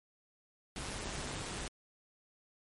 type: noise with amplitude modulation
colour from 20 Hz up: pink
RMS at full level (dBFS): -38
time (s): 0.76-1.68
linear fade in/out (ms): 2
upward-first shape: sine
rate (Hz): 199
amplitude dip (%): 60
effects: MP3 48 kbps